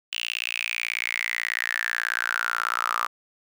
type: tone with high-pass filter sweep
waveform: sawtooth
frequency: 58.27 Hz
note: A#1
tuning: in tune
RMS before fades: -28 dBFS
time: 0.12-3.07 s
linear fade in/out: 10 ms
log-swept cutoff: 2900 to 1200 Hz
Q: 8.4
effects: none